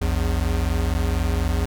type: tone pair together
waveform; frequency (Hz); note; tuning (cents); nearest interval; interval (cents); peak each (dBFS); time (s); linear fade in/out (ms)
square; 58.33 / 82.41; A#1 / E2; +2 / 0; tritone; 598; -23; 0.01-1.66; 10
effects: none